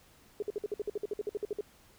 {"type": "tone bursts", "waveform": "sine", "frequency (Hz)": 415.3, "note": "G#4", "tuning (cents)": 0, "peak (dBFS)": -30, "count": 16, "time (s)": [0.4, 1.609], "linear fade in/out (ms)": 2, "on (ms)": 24, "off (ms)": 55, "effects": ["pink hiss -61 dBFS RMS until 1.98 s"]}